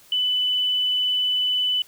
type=tone; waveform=sine; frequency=2994 Hz; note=F#7; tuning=20 cents sharp; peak=-19 dBFS; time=0.12-1.82 s; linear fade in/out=2 ms; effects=white hiss -52 dBFS RMS until 1.87 s